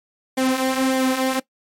sawtooth tone with flanger, 261.6 Hz, C4, in tune, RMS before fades -20 dBFS, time 0.37-1.4 s, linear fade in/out 10 ms, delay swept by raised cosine 0.74 to 4.64 ms, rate 1.7 Hz, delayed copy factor -0.6, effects noise-tail reverb RT60 0.1 s tail -19 dB re dry + MP3 64 kbps

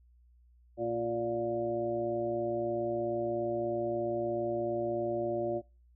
harmonic tone with a mistuned harmonic, 116.9 Hz, A#2, 5 cents sharp, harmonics 1 / 2 / 3 / 5 / 6, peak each -44 / -42 / -33 / -33 / -40 dBFS, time 0.77-5.62 s, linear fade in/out 50 ms, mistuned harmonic 6, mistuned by +17 cents, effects noise-tail reverb RT60 0.4 s tail -26 dB re dry + added 60 Hz sine -59 dBFS peak until 5.95 s

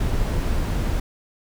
brown noise, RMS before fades -22 dBFS, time 0-1 s, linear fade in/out 5 ms, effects none

